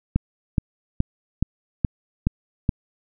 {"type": "click train", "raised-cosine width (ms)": 5, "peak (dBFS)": -6, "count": 7, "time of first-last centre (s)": [0.16, 2.692], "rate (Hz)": 2.37, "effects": []}